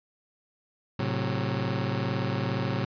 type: chord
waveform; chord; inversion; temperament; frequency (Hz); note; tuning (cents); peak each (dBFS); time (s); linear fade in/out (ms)
sawtooth; F# diminished; first; just; 111 / 133.2 / 185; A2 / C3 / F#3; +16 / +31 / 0; -27 / -26 / -29; 0.99-2.85; 5
effects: resampled to 11025 Hz